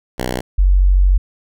5% pulse / sine tone pair in turn, 62.4 / 46.62 Hz, B1 / F#1, +19 / +14 cents, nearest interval perfect fourth, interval 505 cents, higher first, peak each -8 dBFS, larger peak neither, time 0.18-0.41 / 0.58-1.18 s, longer second, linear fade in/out 10 ms, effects none

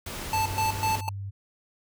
pink noise, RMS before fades -36 dBFS, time 0.06-1.01 s, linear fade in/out 5 ms
sine tone with pitch glide, 94.7 to 98.72 Hz, F#2 to G2, +41 to +13 cents, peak -32 dBFS, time 0.32-1.31 s, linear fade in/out 20 ms, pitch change +72 cents, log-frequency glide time 0.47-0.59 s
square tone with tremolo, 880 Hz, A5, in tune, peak -24 dBFS, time 0.33-1.09 s, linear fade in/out 2 ms, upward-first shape square, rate 4 Hz, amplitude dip 80%
effects none

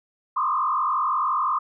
sine tone with frequency modulation, 1133 Hz, C#6, 37 cents sharp, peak -20 dBFS, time 0.36-1.59 s, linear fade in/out 10 ms, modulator 45.8 Hz, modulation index 2.6, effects none

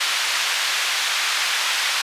white band-pass noise, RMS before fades -22 dBFS, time 0-2.02 s, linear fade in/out 10 ms, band 1200 to 3900 Hz, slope 12 dB/octave, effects resampled to 32000 Hz

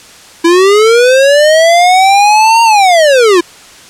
square linear two-way sweep, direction up then down, 329.6 to 929 to 329.6 Hz, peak -4 dBFS, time 0.44-3.41 s, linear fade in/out 10 ms, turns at 2.63 s, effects white hiss -35 dBFS RMS until 3.89 s + low-pass 8000 Hz 12 dB/octave

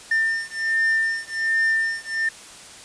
triangle beating tone pair, 1800 / 1801.3 Hz, A6 / A6, +39 / +40 cents, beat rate 1.3 Hz, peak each -21 dBFS, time 0.11-2.29 s, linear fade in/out 5 ms, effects white hiss -42 dBFS RMS until 2.84 s + resampled to 22050 Hz

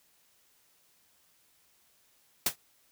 white noise with exponential decay, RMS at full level -21 dBFS, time 2.46-2.56 s, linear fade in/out 5 ms, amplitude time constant 20 ms, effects white hiss -67 dBFS RMS until 2.91 s

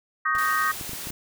sine chord, Eb dominant seventh, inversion third, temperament just, 1120.1 / 1244.5 / 1555.6 / 1866.8 Hz, Db6 / Eb6 / G6 / Bb6, +18 / 0 / -14 / +2 cents, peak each -30 / -24 / -28 / -26 dBFS, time 0.25-0.72 s, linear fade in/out 10 ms
pink noise with exponential decay, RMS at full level -36 dBFS, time 0.35-0.45 s, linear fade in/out 0 ms, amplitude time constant 20 ms
white noise, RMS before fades -35 dBFS, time 0.38-1.11 s, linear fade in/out 5 ms
clicks, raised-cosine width 3 ms, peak -25 dBFS, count 5, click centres 0.812 / 0.894 / 0.933 / 1.071 / 1.104 s
effects none

